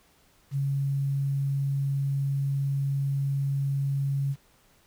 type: tone with quantisation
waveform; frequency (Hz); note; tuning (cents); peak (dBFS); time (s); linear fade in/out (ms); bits
sine; 138.59; C#3; 0; -24; 0.51-4.36; 50; 9
effects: pink hiss -62 dBFS RMS until 4.86 s